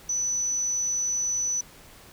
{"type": "tone", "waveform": "sine", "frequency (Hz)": 5970, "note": "F#8", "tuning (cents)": 15, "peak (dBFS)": -24, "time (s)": [0.09, 1.61], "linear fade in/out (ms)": 5, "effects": ["pink hiss -50 dBFS RMS until 2.12 s"]}